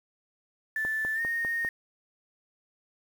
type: tone with pitch glide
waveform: sine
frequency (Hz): 1757 to 1849.7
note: A6 to A#6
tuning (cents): -3 to -14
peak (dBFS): -27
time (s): 0.76-1.69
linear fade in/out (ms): 2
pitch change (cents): +89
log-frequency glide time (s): 1.14-1.22
type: click train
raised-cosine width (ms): 1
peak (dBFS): -24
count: 5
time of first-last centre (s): 0.85-1.648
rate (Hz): 5.01
effects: 8-bit